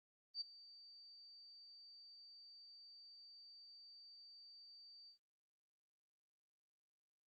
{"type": "tone with ADSR envelope", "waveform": "sine", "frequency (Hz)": 4624, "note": "D8", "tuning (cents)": -28, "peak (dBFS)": -39, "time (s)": [0.34, 5.18], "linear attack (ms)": 69, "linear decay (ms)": 15, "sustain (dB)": -19, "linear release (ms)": 100, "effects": ["Opus 24 kbps"]}